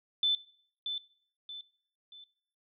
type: tone with echo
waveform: sine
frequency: 3520 Hz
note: A7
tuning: in tune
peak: -24 dBFS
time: 0.23-0.35 s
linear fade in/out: 2 ms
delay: 630 ms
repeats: 3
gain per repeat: -8 dB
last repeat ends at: 2.24 s
effects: noise-tail reverb RT60 0.6 s tail -21 dB re dry